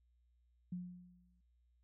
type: tone with exponential decay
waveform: sine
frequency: 178.8 Hz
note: F3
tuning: 41 cents sharp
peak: -38 dBFS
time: 0.72-1.41 s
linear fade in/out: 5 ms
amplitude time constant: 150 ms
effects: added 60 Hz sine -70 dBFS peak until 1.83 s